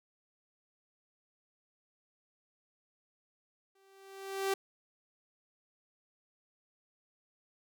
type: tone with exponential growth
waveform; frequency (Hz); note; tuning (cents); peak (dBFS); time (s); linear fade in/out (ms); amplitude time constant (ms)
sawtooth; 389.1; G4; -13; -24; 3.75-4.54; 5; 170
effects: none